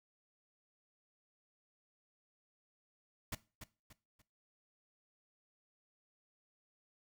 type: noise with echo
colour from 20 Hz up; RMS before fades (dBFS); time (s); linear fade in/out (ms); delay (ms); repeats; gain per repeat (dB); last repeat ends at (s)
pink; -40; 3.32-3.35; 5; 290; 3; -9; 4.22
effects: noise-tail reverb RT60 0.3 s tail -18 dB re dry